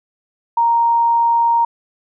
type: tone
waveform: sine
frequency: 932.3 Hz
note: A#5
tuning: in tune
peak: -11 dBFS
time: 0.57-1.65 s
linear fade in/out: 5 ms
effects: none